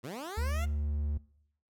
15% pulse linear sweep, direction up, 105.5 to 718 Hz, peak -32 dBFS, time 0.03-0.66 s, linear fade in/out 20 ms
triangle tone, 73.42 Hz, D2, in tune, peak -27 dBFS, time 0.37-1.18 s, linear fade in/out 10 ms
effects noise-tail reverb RT60 0.7 s tail -21 dB re dry

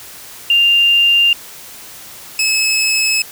sine / 20% pulse tone pair in turn, 2794 / 2589 Hz, F7 / E7, 0 / -32 cents, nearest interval minor second, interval 132 cents, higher first, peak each -8 dBFS, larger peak neither, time 0.5-1.33 / 2.39-3.22 s, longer neither, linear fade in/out 2 ms, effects white hiss -35 dBFS RMS until 3.31 s

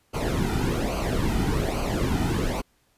brown noise with flanger, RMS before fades -25 dBFS, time 0.13-2.62 s, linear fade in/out 20 ms, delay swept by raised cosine 0.55 to 1.85 ms, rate 1.2 Hz, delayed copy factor -0.7, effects pink hiss -66 dBFS RMS until 2.97 s + resampled to 32000 Hz

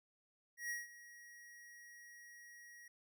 square tone with ADSR envelope, 1900 Hz, A#6, 33 cents sharp, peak -39 dBFS, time 0.57-2.88 s, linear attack 130 ms, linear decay 170 ms, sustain -17 dB, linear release 4 ms, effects none

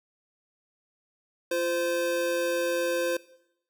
square tone pair together, 345.4 / 517.5 Hz, F4 / C5, -19 / -19 cents, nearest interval perfect fifth, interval 700 cents, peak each -32 / -27 dBFS, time 1.51-3.17 s, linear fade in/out 5 ms, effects noise-tail reverb RT60 0.8 s tail -20 dB re dry

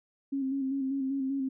sine tone with vibrato, 270 Hz, C#4, 45 cents flat, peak -28 dBFS, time 0.32-1.49 s, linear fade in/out 10 ms, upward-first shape square, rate 5.1 Hz, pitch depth 33 cents each way, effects none

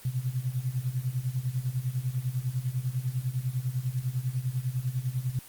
sine tone with tremolo, 127.2 Hz, C3, 48 cents flat, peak -24 dBFS, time 0.05-5.39 s, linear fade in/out 2 ms, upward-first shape sine, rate 10 Hz, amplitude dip 85%, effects white hiss -49 dBFS RMS until 5.48 s + Opus 24 kbps

